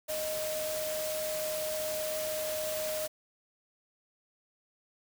sine tone in noise, 620 Hz, D#5, 6 cents flat, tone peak -33 dBFS, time 0.08-3.08 s, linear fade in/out 20 ms, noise white, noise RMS -38 dBFS, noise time 0.08-3.08 s, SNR +2 dB, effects none

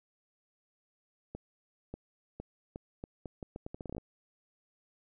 accelerating click train, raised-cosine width 2 ms, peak -27 dBFS, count 17, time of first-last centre 1.35-3.981 s, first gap 590 ms, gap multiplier 0.78, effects none

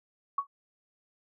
sine tone with exponential decay, 1118 Hz, C#6, 14 cents sharp, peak -22 dBFS, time 0.38-0.47 s, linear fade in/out 5 ms, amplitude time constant 18 ms, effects none

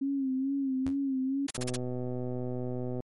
sine tone with vibrato, 269.1 Hz, C4, 49 cents sharp, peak -27 dBFS, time 0.01-1.47 s, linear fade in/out 10 ms, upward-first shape sine, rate 2.3 Hz, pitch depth 60 cents each way
sawtooth tone with exponential decay, 83.1 Hz, E2, 15 cents sharp, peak -30 dBFS, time 0.86-0.98 s, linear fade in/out 0 ms, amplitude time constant 25 ms
white noise bursts, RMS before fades -33 dBFS, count 5, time 1.48-1.762 s, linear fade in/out 5 ms, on 26 ms, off 38 ms
click train, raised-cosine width 2 ms, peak -23 dBFS, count 179, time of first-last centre 1.58-3.004 s, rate 125 Hz
effects MP3 48 kbps

